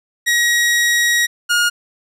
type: tone pair in turn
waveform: sawtooth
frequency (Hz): 1900 / 1428.3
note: A#6 / F6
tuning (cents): +33 / +38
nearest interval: perfect fourth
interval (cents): 495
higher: first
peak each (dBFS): -9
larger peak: neither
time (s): 0.26-1.27 / 1.49-1.7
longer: first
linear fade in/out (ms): 20
effects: low-pass 12000 Hz 12 dB/octave